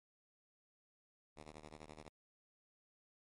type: ring-modulated tone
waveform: 5% pulse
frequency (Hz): 76.6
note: D#2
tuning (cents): -27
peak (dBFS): -39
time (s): 1.36-2.09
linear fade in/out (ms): 5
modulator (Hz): 32.4
effects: MP3 48 kbps